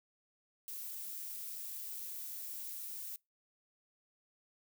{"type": "noise", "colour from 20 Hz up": "violet", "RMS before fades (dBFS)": -44, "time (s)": [0.68, 3.16], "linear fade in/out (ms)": 0, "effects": ["noise-tail reverb RT60 0.2 s tail -24 dB re dry"]}